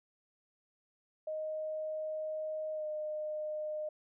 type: tone with pitch glide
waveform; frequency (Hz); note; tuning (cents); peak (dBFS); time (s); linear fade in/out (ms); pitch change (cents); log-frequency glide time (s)
sine; 622.3 to 611.3; D#5 to D#5; 0 to -31; -35; 1.27-3.89; 5; -31; 2.73-2.86
effects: none